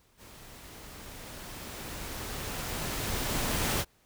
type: noise with level ramp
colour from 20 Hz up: pink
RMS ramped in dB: -51 to -28 dBFS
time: 0.17-3.85 s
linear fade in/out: 50 ms
effects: pink hiss -66 dBFS RMS until 4.05 s